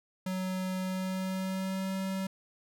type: tone with pitch glide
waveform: square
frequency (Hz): 186.2 to 191.1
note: F#3 to G3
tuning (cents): +11 to -44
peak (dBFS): -32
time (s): 0.26-2.27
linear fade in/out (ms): 5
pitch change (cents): +45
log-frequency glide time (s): 0.79-1.94
effects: none